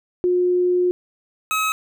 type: tone pair in turn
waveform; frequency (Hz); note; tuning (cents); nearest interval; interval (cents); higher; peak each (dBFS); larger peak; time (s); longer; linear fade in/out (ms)
sine / 25% pulse; 358.9 / 1279; F4 / D#6; +47 / +47; octave + minor seventh; 2200; second; -15; neither; 0.24-0.91 / 1.51-1.72; first; 0
effects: none